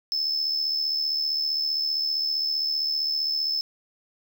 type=tone with amplitude modulation; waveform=triangle; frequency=5250 Hz; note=E8; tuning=8 cents flat; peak=-20 dBFS; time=0.12-3.61 s; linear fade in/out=0 ms; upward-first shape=sine; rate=75.3 Hz; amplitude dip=50%; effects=none